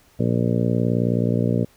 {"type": "harmonic tone", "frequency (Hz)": 59.1, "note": "A#1", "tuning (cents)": 24, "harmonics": [2, 3, 4, 5, 6, 7, 8, 9, 10], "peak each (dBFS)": [-22, -23, -24, -30, -32, -30, -29, -34, -33], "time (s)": [0.19, 1.65], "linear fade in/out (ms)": 10, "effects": ["pink hiss -56 dBFS RMS until 1.76 s"]}